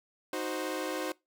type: chord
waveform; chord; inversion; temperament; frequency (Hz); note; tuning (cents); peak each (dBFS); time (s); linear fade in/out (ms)
sawtooth; C diminished; first; equal; 311.1 / 370 / 523.3; Eb4 / Gb4 / C5; 0 / 0 / 0; -33; 0.33-1.12; 2
effects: noise-tail reverb RT60 0.2 s tail -22 dB re dry